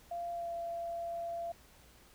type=tone with pitch glide; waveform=sine; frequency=690 to 680.9 Hz; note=F5 to F5; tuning=-21 to -44 cents; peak=-36 dBFS; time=0.11-1.52 s; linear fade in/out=5 ms; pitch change=-23 cents; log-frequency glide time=0.32-0.51 s; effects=added 60 Hz sine -65 dBFS peak until 2.14 s + pink hiss -61 dBFS RMS until 2.14 s